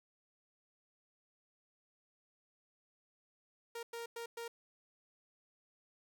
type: tone bursts at uneven times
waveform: sawtooth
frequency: 466.2 Hz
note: A#4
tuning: in tune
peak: -38 dBFS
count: 4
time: 3.75-3.83 / 3.93-4.06 / 4.16-4.26 / 4.37-4.48 s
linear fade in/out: 5 ms
effects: none